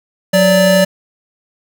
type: tone pair together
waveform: square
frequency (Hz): 183.4 / 582.3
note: F#3 / D5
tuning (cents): -15 / -15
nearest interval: octave + minor sixth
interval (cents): 2000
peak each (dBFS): -13 / -10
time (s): 0.33-0.85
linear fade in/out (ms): 10
effects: none